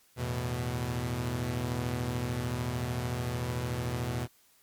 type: chord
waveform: sawtooth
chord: E suspended fourth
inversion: none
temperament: equal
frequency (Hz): 82.41 / 110 / 123.47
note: E2 / A2 / B2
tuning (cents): 0 / 0 / 0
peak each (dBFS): -34 / -34 / -28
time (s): 0.16-4.28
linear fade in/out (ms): 50
effects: white hiss -64 dBFS RMS until 4.62 s + MP3 96 kbps